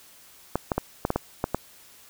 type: clicks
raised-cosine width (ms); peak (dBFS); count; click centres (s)
1; -9; 8; 0.556 / 0.718 / 0.78 / 1.051 / 1.104 / 1.16 / 1.441 / 1.546
effects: white hiss -52 dBFS RMS until 2.09 s